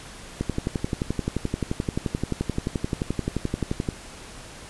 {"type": "click train", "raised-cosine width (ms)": 3, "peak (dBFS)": -11, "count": 41, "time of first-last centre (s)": [0.41, 3.888], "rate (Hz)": 11.5, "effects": ["pink hiss -42 dBFS RMS until 4.69 s", "resampled to 24000 Hz"]}